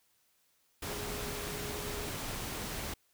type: tone in noise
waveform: sine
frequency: 415.3 Hz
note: G#4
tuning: in tune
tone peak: -44 dBFS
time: 0.89-2.09 s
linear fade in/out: 5 ms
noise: pink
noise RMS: -39 dBFS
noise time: 0.82-2.94 s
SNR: -8 dB
effects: white hiss -72 dBFS RMS until 3.13 s